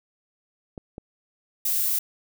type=clicks; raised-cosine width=2 ms; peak=-23 dBFS; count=2; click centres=0.778 / 0.981 s
type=noise; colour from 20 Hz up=violet; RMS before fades=-24 dBFS; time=1.65-1.99 s; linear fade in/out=5 ms
effects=none